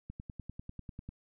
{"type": "click train", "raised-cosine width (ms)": 5, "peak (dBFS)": -30, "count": 11, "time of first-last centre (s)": [0.1, 1.09], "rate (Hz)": 10.1, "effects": []}